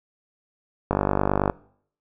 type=click train; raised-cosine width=1 ms; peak=-6 dBFS; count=30; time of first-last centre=0.91-1.498 s; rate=49.3 Hz; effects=noise-tail reverb RT60 0.6 s tail -22 dB re dry